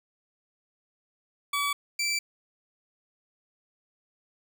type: tone pair in turn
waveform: 20% pulse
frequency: 1143 / 2333 Hz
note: D6 / D7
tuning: -47 / -12 cents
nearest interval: octave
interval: 1235 cents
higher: second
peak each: -21 dBFS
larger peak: neither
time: 1.53-1.73 / 1.99-2.19 s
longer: neither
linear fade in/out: 5 ms
effects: none